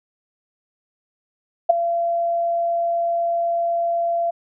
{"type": "tone with ADSR envelope", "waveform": "sine", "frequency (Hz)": 682, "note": "F5", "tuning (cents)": -41, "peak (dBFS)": -6, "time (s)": [1.69, 4.31], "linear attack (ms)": 12, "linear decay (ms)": 10, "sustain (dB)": -12, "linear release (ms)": 12, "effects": []}